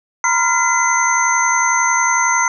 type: tone cluster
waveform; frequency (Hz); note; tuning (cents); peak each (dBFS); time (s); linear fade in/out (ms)
sine; 944 / 1015 / 1393 / 2030 / 6220; A#5 / B5 / F6 / B6 / G8; +22 / +47 / -5 / +47 / -14; -19; 0.24-2.48; 2
effects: none